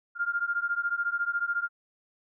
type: beating tone pair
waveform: sine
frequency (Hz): 1396.9 / 1410.9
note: F6 / F6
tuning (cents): 0 / +17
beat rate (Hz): 14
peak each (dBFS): -29 / -30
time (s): 0.15-1.69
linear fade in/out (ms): 50
effects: none